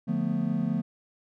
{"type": "chord", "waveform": "triangle", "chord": "B half-diminished seventh", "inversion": "first", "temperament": "just", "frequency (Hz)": [148.16, 177.8, 222.2, 246.9], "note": ["D3", "F3", "A3", "B3"], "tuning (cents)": [16, 31, 17, 0], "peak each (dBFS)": [-31, -28, -27, -30], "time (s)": [0.07, 0.82], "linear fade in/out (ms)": 20, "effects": []}